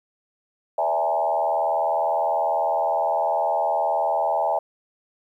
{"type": "tone with frequency modulation", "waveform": "sine", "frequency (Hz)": 740, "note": "F#5", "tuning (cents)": 0, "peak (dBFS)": -19, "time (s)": [0.78, 4.59], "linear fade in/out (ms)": 5, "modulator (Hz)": 79.8, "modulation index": 2.1, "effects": ["10-bit"]}